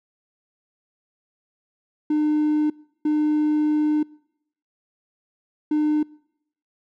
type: tone bursts at uneven times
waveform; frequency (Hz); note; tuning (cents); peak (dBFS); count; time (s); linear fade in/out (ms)
triangle; 302.5; D#4; -49; -15; 3; 2.1-2.7 / 3.05-4.03 / 5.71-6.03; 5
effects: noise-tail reverb RT60 0.8 s tail -26 dB re dry + tanh soft clip ceiling -11 dBFS